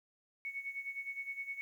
sine tone with tremolo, 2217 Hz, C#7, in tune, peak -36 dBFS, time 0.45-1.61 s, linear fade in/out 0 ms, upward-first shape sine, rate 9.7 Hz, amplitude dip 75%, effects 11-bit

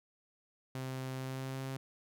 sawtooth tone with pitch glide, 130.81 to 133.4 Hz, C3 to C3, 0 to +34 cents, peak -34 dBFS, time 0.75-1.77 s, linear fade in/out 2 ms, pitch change +34 cents, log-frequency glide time 1.15-1.63 s, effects none

